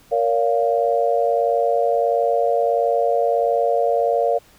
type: chord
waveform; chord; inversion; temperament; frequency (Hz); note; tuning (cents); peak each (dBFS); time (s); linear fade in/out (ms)
sine; Bb minor; none; equal with one note detuned; 466.2 / 567.7 / 698.5; Bb4 / Db5 / F5; 0 / +41 / 0; -20; 0.11-4.39; 20
effects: pink hiss -52 dBFS RMS until 4.58 s